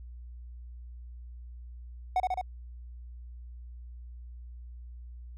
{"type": "tone with echo", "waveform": "triangle", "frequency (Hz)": 740, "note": "F#5", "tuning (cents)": 0, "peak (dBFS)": -21, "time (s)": [2.16, 2.2], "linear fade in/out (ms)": 2, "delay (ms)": 71, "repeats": 3, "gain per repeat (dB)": -2, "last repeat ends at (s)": 2.413, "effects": ["added 60 Hz sine -42 dBFS peak until 5.37 s"]}